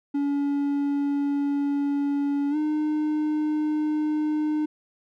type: tone with pitch glide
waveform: triangle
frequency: 284 to 304.4 Hz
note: C#4 to D#4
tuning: +42 to -38 cents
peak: -20 dBFS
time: 0.14-4.66 s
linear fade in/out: 10 ms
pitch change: +120 cents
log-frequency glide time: 2.5-2.56 s
effects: none